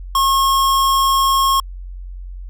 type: tone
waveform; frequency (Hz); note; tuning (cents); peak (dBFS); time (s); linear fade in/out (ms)
square; 1084; C#6; -39; -13; 0.15-1.6; 2
effects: added 45 Hz sine -28 dBFS peak until 2.49 s